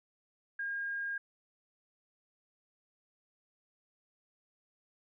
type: tone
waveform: sine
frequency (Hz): 1619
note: G#6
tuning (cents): -45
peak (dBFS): -34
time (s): 0.59-1.18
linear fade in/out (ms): 5
effects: none